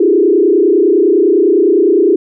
sine tone with frequency modulation, 370 Hz, F#4, in tune, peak -6 dBFS, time 0-2.16 s, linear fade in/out 5 ms, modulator 29.9 Hz, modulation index 1.8, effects none

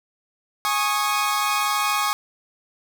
sawtooth chord, Ab suspended fourth, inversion none, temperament equal with one note detuned, 830.6 / 1100.4 / 1244.5 Hz, Ab5 / Db6 / Eb6, 0 / -13 / 0 cents, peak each -22 / -20 / -21 dBFS, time 0.65-2.13 s, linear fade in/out 0 ms, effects none

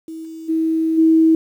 sine tone with level steps, 322.2 Hz, E4, 39 cents flat, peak -28 / -30 / -15 / -9 dBFS, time 0.08-1.35 s, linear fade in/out 2 ms, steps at 0.24 / 0.48 / 0.97 s, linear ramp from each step 20 ms, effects 8-bit

